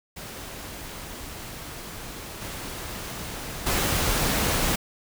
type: noise with level steps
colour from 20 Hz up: pink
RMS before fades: -38 / -35 / -24 dBFS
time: 0.16-4.76 s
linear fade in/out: 10 ms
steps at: 2.41 / 3.66 s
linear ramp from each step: 10 ms
effects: none